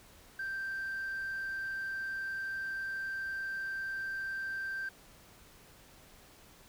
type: tone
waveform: sine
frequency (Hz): 1568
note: G6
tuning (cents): 0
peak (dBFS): -33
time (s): 0.39-4.89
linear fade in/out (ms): 5
effects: tanh soft clip ceiling -33 dBFS + pink hiss -58 dBFS RMS until 6.68 s